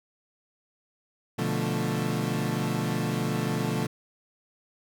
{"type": "chord", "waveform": "30% pulse", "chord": "B half-diminished seventh", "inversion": "none", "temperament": "equal", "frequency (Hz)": [123.47, 146.83, 174.61, 220], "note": ["B2", "D3", "F3", "A3"], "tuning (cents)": [0, 0, 0, 0], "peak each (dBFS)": -29, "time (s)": [1.38, 3.87], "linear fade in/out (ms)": 10, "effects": []}